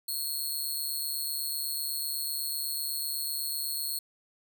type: tone with amplitude modulation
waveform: 10% pulse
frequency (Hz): 4308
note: C8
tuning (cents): +50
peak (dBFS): -21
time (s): 0.08-3.99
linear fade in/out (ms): 5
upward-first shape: sine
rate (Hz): 148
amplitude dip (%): 65
effects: none